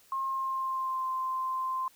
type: tone with pitch glide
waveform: sine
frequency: 1070 to 1041.9 Hz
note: C6 to C6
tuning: +38 to -8 cents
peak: -29 dBFS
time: 0.12-1.88 s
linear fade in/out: 2 ms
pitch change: -46 cents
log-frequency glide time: 0.24-1.07 s
effects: white hiss -61 dBFS RMS until 1.95 s